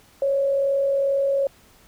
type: tone with frequency modulation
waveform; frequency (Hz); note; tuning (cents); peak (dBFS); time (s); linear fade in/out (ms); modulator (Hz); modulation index
sine; 552; C#5; -7; -18; 0.22-1.47; 2; 42.4; 0.28
effects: pink hiss -54 dBFS RMS until 1.87 s